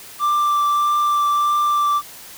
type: tone with vibrato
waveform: triangle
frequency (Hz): 1177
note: D6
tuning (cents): +3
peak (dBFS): -13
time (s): 0.19-2.02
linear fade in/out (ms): 50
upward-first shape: triangle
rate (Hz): 1.6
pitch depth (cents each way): 12
effects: white hiss -39 dBFS RMS until 2.37 s